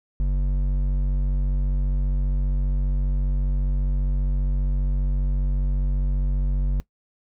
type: tone with hard clipping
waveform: sine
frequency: 47.44 Hz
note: F#1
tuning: 44 cents sharp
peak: -21 dBFS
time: 0.2-6.8 s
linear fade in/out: 0 ms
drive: 8 dB
effects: noise-tail reverb RT60 0.1 s tail -20 dB re dry